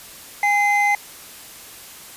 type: tone pair together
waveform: triangle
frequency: 818.7 / 2063 Hz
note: G#5 / C7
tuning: -25 / -25 cents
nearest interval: octave + major third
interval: 1600 cents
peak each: -16 dBFS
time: 0.43-0.95 s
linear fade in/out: 2 ms
effects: white hiss -40 dBFS RMS until 2.16 s + resampled to 32000 Hz